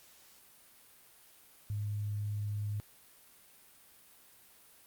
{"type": "tone", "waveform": "sine", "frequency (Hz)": 103.83, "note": "G#2", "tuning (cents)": 0, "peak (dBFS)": -33, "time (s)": [1.7, 2.8], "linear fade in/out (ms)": 0, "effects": ["white hiss -60 dBFS RMS until 4.86 s", "Opus 48 kbps"]}